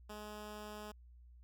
10% pulse tone, 210.6 Hz, G#3, 24 cents sharp, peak -38 dBFS, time 0.09-0.92 s, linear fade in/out 10 ms, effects added 60 Hz sine -56 dBFS peak until 1.43 s

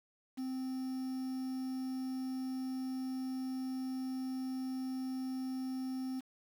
triangle tone with quantisation, 260 Hz, C4, 11 cents flat, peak -34 dBFS, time 0.37-6.21 s, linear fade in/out 20 ms, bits 9, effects none

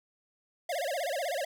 square tone with vibrato, 622.3 Hz, D#5, in tune, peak -31 dBFS, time 0.69-1.45 s, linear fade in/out 5 ms, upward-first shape sine, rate 16 Hz, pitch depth 260 cents each way, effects none

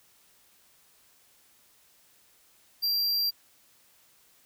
square tone, 4737 Hz, D8, 14 cents sharp, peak -25 dBFS, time 2.82-3.31 s, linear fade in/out 20 ms, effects white hiss -62 dBFS RMS until 4.45 s

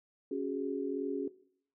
sine chord, C# suspended fourth, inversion none, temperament equal with one note detuned, 277.2 / 372.8 / 415.3 Hz, C#4 / F#4 / G#4, 0 / +13 / 0 cents, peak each -36 / -37 / -37 dBFS, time 0.31-1.28 s, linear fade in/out 5 ms, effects noise-tail reverb RT60 0.6 s tail -19 dB re dry

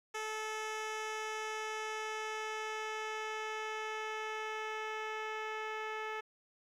10% pulse tone with low-pass filter sweep, 434.4 Hz, A4, 22 cents flat, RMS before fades -40 dBFS, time 0.14-6.21 s, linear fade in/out 10 ms, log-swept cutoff 8300 to 2800 Hz, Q 0.76, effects 11-bit

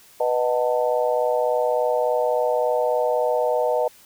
sine chord, B dominant seventh, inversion none, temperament just, 493.9 / 617.4 / 740.8 / 889 Hz, B4 / D#5 / F#5 / A5, 0 / -14 / +2 / +18 cents, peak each -22 / -22 / -28 / -27 dBFS, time 0.2-3.88 s, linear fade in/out 5 ms, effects white hiss -51 dBFS RMS until 4.05 s

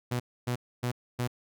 sawtooth tone bursts, 122.6 Hz, B2, 12 cents flat, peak -24 dBFS, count 4, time 0.11-1.276 s, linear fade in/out 10 ms, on 89 ms, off 270 ms, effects none

